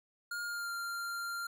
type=tone with pitch glide; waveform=square; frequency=1418 to 1389.6 Hz; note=F6 to F6; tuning=+26 to -9 cents; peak=-37 dBFS; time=0.31-1.47 s; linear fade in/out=5 ms; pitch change=-35 cents; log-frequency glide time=0.46-0.71 s; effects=none